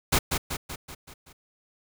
pink noise with echo, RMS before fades -21 dBFS, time 0.12-0.19 s, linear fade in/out 10 ms, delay 190 ms, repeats 6, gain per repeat -5 dB, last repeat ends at 1.33 s, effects none

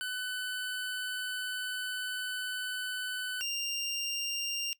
25% pulse tone pair in turn, 1503 / 2789 Hz, F#6 / F7, +27 / -3 cents, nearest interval major seventh, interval 1070 cents, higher second, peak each -30 / -28 dBFS, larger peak second, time 0.01-3.41 / 3.41-4.73 s, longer first, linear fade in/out 0 ms, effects noise-tail reverb RT60 0.1 s tail -21 dB re dry

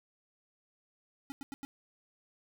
square tone bursts, 277.2 Hz, C#4, in tune, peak -40 dBFS, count 4, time 1.3-1.65 s, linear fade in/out 0 ms, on 20 ms, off 90 ms, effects none

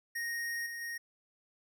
square tone with level steps, 1864.7 Hz, A#6, in tune, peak -35 / -40 / -38 dBFS, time 0.15-0.98 s, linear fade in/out 10 ms, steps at 0.66 / 0.81 s, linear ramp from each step 5 ms, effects none

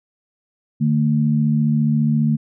sine tone pair together, 150 / 224.7 Hz, D3 / A3, +37 / +37 cents, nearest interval perfect fifth, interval 700 cents, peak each -17 dBFS, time 0.8-2.37 s, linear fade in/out 20 ms, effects none

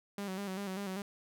sawtooth tone with vibrato, 194.4 Hz, G3, 14 cents flat, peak -33 dBFS, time 0.18-1.02 s, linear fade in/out 2 ms, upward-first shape square, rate 5.1 Hz, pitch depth 60 cents each way, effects none

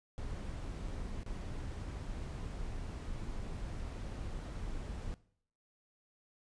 brown noise with dropouts, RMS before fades -41 dBFS, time 0.18-5.14 s, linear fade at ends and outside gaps 0 ms, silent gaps 0.88-0.884 / 1.233-1.263 s, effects noise-tail reverb RT60 0.6 s tail -19 dB re dry + resampled to 22050 Hz

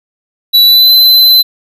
square tone with pitch glide, 3943 to 4044 Hz, B7 to B7, -4 to +40 cents, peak -3 dBFS, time 0.53-1.43 s, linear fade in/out 20 ms, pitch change +44 cents, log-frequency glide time 0.65-0.91 s, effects none

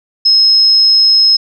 sine tone, 5160 Hz, E8, 38 cents flat, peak -5 dBFS, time 0.25-1.37 s, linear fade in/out 10 ms, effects none

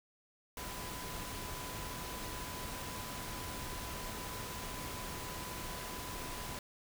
sine tone in noise, 1000 Hz, B5, 21 cents sharp, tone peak -49 dBFS, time 0.57-6.59 s, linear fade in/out 2 ms, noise pink, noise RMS -43 dBFS, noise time 0.57-6.59 s, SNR -9 dB, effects none

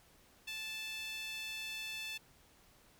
sawtooth tone with high-pass filter, 877 Hz, A5, 6 cents flat, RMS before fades -43 dBFS, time 0.47-2.18 s, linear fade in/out 10 ms, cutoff 2900 Hz, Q 4.6, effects pink hiss -65 dBFS RMS until 2.99 s

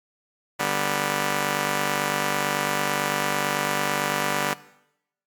5% pulse chord, G major, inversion second, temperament just, 147 / 196 / 245 Hz, D3 / G3 / B3, +2 / 0 / -14 cents, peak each -17 dBFS, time 0.59-4.54 s, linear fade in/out 10 ms, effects noise-tail reverb RT60 0.8 s tail -18 dB re dry + MP3 96 kbps

